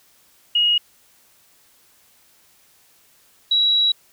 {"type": "tone pair in turn", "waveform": "sine", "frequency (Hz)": [2881, 3889], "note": ["F#7", "B7"], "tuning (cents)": [-47, -27], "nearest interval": "perfect fourth", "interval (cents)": 520, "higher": "second", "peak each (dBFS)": -14, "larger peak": "neither", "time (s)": [[0.55, 0.78], [3.51, 3.92]], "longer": "second", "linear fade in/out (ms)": 5, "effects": ["white hiss -56 dBFS RMS until 4.12 s"]}